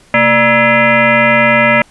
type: tone with frequency modulation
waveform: sine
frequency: 1316 Hz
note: E6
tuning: 3 cents flat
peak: -6 dBFS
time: 0.14-1.82 s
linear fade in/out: 2 ms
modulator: 362 Hz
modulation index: 3.1
effects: pink hiss -46 dBFS RMS until 1.9 s + resampled to 24000 Hz